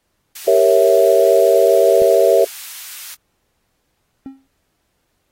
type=high-pass noise; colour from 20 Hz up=white; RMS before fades=-33 dBFS; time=0.35-3.15 s; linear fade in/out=10 ms; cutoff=1500 Hz; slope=12 dB/octave
type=chord; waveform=sine; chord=G diminished seventh; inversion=none; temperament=equal; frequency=392 / 466.2 / 554.4 / 659.3 Hz; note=G4 / Bb4 / Db5 / Fb5; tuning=0 / 0 / 0 / 0 cents; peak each=-15 / -14 / -14 / -14 dBFS; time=0.47-2.45 s; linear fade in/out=10 ms
type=click; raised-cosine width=2 ms; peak=-15 dBFS; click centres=2.019 s
type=tone with exponential decay; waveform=triangle; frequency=268.9 Hz; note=C4; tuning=47 cents sharp; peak=-23 dBFS; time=4.26-4.47 s; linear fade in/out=0 ms; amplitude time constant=45 ms
effects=pink hiss -68 dBFS RMS until 5.31 s + AAC 48 kbps